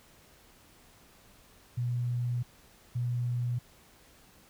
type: tone pair in turn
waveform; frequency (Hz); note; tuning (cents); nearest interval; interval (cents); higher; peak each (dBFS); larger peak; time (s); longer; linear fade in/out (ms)
sine; 121.7 / 121.7; B2 / B2; -25 / -25; unison; 0; neither; -28; neither; 1.77-2.43 / 2.95-3.59; first; 10
effects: pink hiss -59 dBFS RMS until 4.49 s